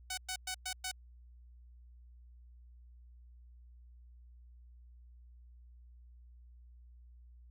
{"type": "tone bursts", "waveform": "5% pulse", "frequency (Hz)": 747, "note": "F#5", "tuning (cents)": 16, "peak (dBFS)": -25, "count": 5, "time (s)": [0.1, 0.915], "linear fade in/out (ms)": 5, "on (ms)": 75, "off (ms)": 110, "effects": ["added 60 Hz sine -54 dBFS peak until 7.5 s"]}